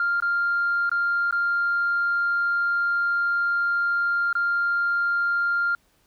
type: tone with dropouts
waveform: sine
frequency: 1396.9 Hz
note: F6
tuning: in tune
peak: -19 dBFS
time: 0-5.75 s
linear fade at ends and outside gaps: 2 ms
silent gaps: 0.202-0.223 / 0.895-0.915 / 1.31-1.325 / 4.329-4.352 s
effects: tanh soft clip ceiling -16 dBFS + pink hiss -64 dBFS RMS until 6.06 s